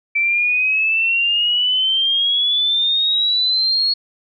sine exponential sweep, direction up, 2322 to 4346 Hz, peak -14 dBFS, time 0.15-3.94 s, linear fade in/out 10 ms, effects none

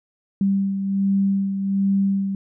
sine beating tone pair, 196 / 197.3 Hz, G3 / G3, 0 / +11 cents, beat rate 1.3 Hz, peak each -18 / -27 dBFS, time 0.41-2.35 s, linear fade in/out 2 ms, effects none

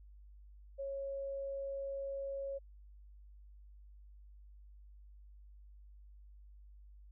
sine tone, 550 Hz, C#5, 14 cents flat, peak -38 dBFS, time 0.78-2.59 s, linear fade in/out 20 ms, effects added 50 Hz sine -54 dBFS peak until 7.11 s

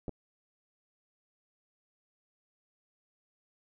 clicks, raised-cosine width 2 ms, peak -25 dBFS, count 2, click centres 0.082 / 0.093 s, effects none

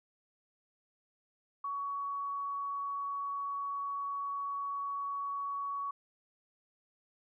sine tone, 1123 Hz, C#6, 22 cents sharp, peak -34 dBFS, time 1.64-5.91 s, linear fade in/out 5 ms, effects none

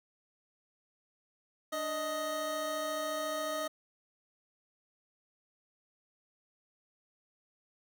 25% pulse tone pair together, 295.4 / 625 Hz, D4 / D#5, +10 / +8 cents, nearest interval octave + minor second, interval 1298 cents, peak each -39 / -30 dBFS, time 1.72-3.68 s, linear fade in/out 10 ms, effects none

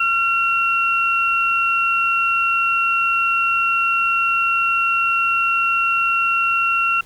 sine tone pair together, 1367 / 2734 Hz, F6 / F7, -37 / -37 cents, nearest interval octave, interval 1200 cents, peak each -18 dBFS, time 0-7.01 s, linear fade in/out 5 ms, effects pink hiss -48 dBFS RMS until 7.05 s

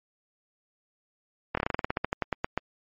slowing click train, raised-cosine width 0.5 ms, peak -11 dBFS, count 17, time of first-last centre 1.55-2.576 s, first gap 24 ms, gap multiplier 1.12, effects MP3 32 kbps

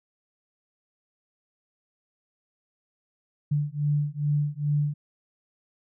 sine beating tone pair, 145.7 / 148.1 Hz, D3 / D3, -13 / +15 cents, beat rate 2.4 Hz, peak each -26 dBFS, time 3.51-4.94 s, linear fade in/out 10 ms, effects none

